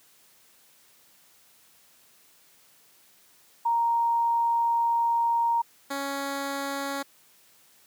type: tone pair in turn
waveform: sine / 10% pulse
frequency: 932.3 / 277.8 Hz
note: A#5 / C#4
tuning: 0 / +4 cents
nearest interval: octave + major sixth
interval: 2096 cents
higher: first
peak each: -21 / -21 dBFS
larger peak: neither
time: 3.65-5.62 / 5.9-7.03 s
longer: first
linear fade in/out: 10 ms
effects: white hiss -59 dBFS RMS until 7.86 s + high-pass 100 Hz 12 dB/octave